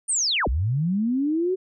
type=linear two-way sweep; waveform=sine; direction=down then up; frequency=9200 to 52.2 to 383.2 Hz; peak=-20 dBFS; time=0.08-1.56 s; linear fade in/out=20 ms; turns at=0.48 s; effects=none